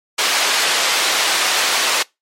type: band-pass noise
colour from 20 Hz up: white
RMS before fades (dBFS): -17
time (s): 0.18-2.03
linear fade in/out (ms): 10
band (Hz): 490 to 4800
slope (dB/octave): 12
effects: noise-tail reverb RT60 0.2 s tail -24 dB re dry + MP3 64 kbps